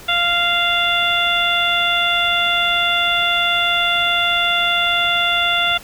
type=harmonic tone; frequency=695 Hz; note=F5; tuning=9 cents flat; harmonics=1 / 2 / 3 / 4 / 5; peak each=-23 / -20 / -23 / -21 / -19 dBFS; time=0.08-5.78 s; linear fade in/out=10 ms; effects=pink hiss -39 dBFS RMS until 5.83 s